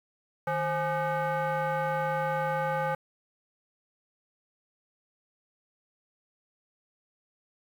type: tone with frequency modulation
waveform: sine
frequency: 155.6 Hz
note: D#3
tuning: in tune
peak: -25 dBFS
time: 0.47-2.95 s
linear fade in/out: 5 ms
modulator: 684 Hz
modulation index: 1.8
effects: tanh soft clip ceiling -22 dBFS + 9-bit